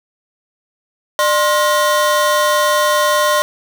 35% pulse ring-modulated tone, 830.6 Hz, G#5, in tune, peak -7 dBFS, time 1.19-3.42 s, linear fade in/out 0 ms, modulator 231 Hz, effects none

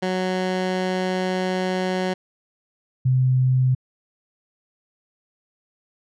15% pulse / sine tone pair in turn, 185 / 128.77 Hz, F#3 / C3, 0 / -27 cents, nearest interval tritone, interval 627 cents, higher first, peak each -15 dBFS, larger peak neither, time 0.02-2.14 / 3.05-3.75 s, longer first, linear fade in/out 10 ms, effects low-pass 5000 Hz 12 dB/octave

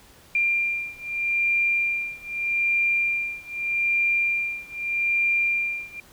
sine beating tone pair, 2386 / 2386.81 Hz, D7 / D7, +27 / +27 cents, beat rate 0.81 Hz, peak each -24 / -25 dBFS, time 0.35-6 s, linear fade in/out 2 ms, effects pink hiss -52 dBFS RMS until 6.12 s

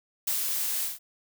blue noise with ADSR envelope, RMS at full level -27 dBFS, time 0.27-0.99 s, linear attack 6 ms, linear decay 110 ms, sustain -2 dB, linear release 160 ms, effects none

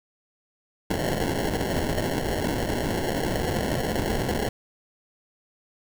violet noise with sample-and-hold, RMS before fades -26 dBFS, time 0.9-4.49 s, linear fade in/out 5 ms, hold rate 1225 Hz, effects none

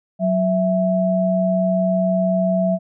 sine tone pair together, 185.01 / 659.3 Hz, F#3 / E5, 0 / 0 cents, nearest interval octave + minor seventh, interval 2200 cents, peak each -18 dBFS, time 0.19-2.79 s, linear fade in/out 50 ms, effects none

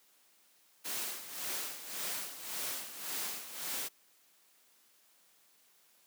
white noise with tremolo, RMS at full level -37 dBFS, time 0.84-3.89 s, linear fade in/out 20 ms, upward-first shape sine, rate 1.8 Hz, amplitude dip 70%, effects white hiss -67 dBFS RMS until 6.06 s + high-pass 200 Hz 12 dB/octave

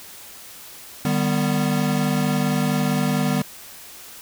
square chord, Eb augmented, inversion none, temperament equal with one note detuned, 151.66 / 196 / 246.9 Hz, Eb3 / G3 / B3, -44 / 0 / 0 cents, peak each -24 dBFS, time 1.05-3.42 s, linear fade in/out 2 ms, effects white hiss -41 dBFS RMS until 4.21 s

